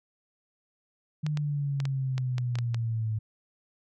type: exponential sweep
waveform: sine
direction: down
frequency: 153 to 108 Hz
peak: -26 dBFS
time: 1.23-3.19 s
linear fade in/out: 10 ms
type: clicks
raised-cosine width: 0.2 ms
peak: -19 dBFS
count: 9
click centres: 1.265 / 1.373 / 1.802 / 1.854 / 2.18 / 2.382 / 2.555 / 2.587 / 2.745 s
effects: MP3 96 kbps